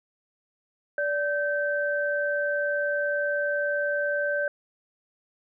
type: tone pair together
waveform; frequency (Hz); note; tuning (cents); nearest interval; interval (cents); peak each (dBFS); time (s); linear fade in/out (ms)
sine; 581 / 1551; D5 / G6; -19 / -19; octave + perfect fourth; 1700; -26 / -27; 0.98-4.48; 2
effects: none